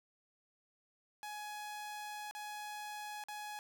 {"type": "tone with dropouts", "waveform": "sawtooth", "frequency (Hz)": 839, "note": "G#5", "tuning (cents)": 17, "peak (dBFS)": -39, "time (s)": [1.23, 3.59], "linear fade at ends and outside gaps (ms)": 0, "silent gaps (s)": [[2.311, 2.35], [3.238, 3.285]], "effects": []}